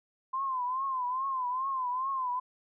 sine tone with vibrato, 1035 Hz, C6, 19 cents flat, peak -29 dBFS, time 0.33-2.4 s, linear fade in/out 10 ms, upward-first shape triangle, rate 2.4 Hz, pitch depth 110 cents each way, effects none

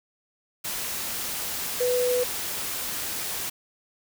sine tone in noise, 495.6 Hz, B4, 6 cents sharp, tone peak -21 dBFS, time 1.8-2.24 s, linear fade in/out 10 ms, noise white, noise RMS -31 dBFS, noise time 0.64-3.5 s, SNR +7 dB, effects none

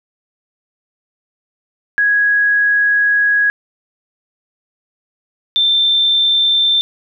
sine tone pair in turn, 1661.2 / 3565 Hz, G#6 / A7, 0 / +22 cents, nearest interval octave + minor second, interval 1322 cents, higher second, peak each -10 dBFS, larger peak neither, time 1.98-3.5 / 5.56-6.81 s, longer first, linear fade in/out 0 ms, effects none

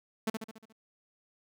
sawtooth tone with echo, 221 Hz, A3, 8 cents sharp, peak -24 dBFS, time 0.27-0.3 s, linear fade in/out 5 ms, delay 71 ms, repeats 6, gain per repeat -5 dB, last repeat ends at 0.726 s, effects none

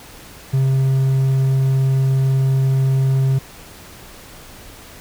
triangle tone, 133.6 Hz, C3, 36 cents sharp, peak -11 dBFS, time 0.53-3.39 s, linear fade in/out 10 ms, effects pink hiss -40 dBFS RMS until 5 s

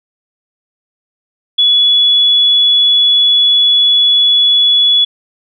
sine tone, 3403 Hz, G#7, 41 cents sharp, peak -6 dBFS, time 1.58-5.05 s, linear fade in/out 10 ms, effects none

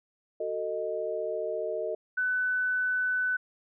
sine chord, D# diminished, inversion first, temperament just, 373.4 / 448 / 622.3 Hz, F#4 / A4 / D#5, +16 / +31 / 0 cents, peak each -37 / -33 / -32 dBFS, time 0.4-1.95 s, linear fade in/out 5 ms
sine tone, 1500 Hz, F#6, 23 cents sharp, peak -25 dBFS, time 2.17-3.37 s, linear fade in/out 10 ms
effects none

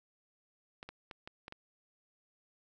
clicks, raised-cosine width 0.3 ms, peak -29 dBFS, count 6, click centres 0.829 / 0.89 / 1.112 / 1.275 / 1.481 / 1.524 s, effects none

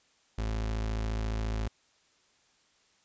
35% pulse tone, 54.4 Hz, A1, 19 cents flat, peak -28 dBFS, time 0.38-1.68 s, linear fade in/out 5 ms, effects white hiss -67 dBFS RMS until 3.04 s + resampled to 16000 Hz

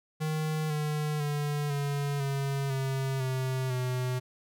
square tone with pitch steps, 155.56 / 151.04 / 146.66 / 142.4 / 138.27 / 134.25 / 130.36 / 126.57 Hz, D#3 / D3 / D3 / C#3 / C#3 / C3 / C3 / B2, 0 / +49 / -2 / +47 / -4 / +45 / -6 / +43 cents, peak -29 dBFS, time 0.2-4.2 s, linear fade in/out 20 ms, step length 500 ms, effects none

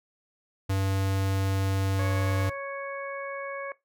square tone, 96.8 Hz, G2, 21 cents flat, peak -25 dBFS, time 0.69-2.5 s, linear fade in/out 10 ms
harmonic tone, 554.4 Hz, C#5, in tune, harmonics 1 / 2 / 3 / 4, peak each -35 / -38 / -40 / -41 dBFS, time 1.99-3.72 s, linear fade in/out 2 ms
effects noise-tail reverb RT60 0.2 s tail -20 dB re dry

